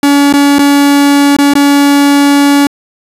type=tone with dropouts; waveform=45% pulse; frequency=284.2 Hz; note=C#4; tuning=43 cents sharp; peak=-4 dBFS; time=0.03-2.67 s; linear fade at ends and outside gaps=2 ms; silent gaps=0.327-0.337 / 0.585-0.591 / 1.366-1.386 / 1.537-1.553 s; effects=resampled to 32000 Hz